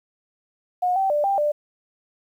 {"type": "tone with pitch steps", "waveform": "sine", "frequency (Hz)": [723, 773, 591, 791, 593], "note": ["F#5", "G5", "D5", "G5", "D5"], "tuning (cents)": [-40, -24, 11, 15, 17], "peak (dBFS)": -18, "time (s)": [0.82, 1.52], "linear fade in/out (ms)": 10, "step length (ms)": 140, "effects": ["9-bit"]}